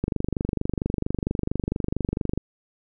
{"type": "click train", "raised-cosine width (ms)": 3, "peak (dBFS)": -11, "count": 58, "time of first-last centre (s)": [0.04, 2.376], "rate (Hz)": 24.4, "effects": []}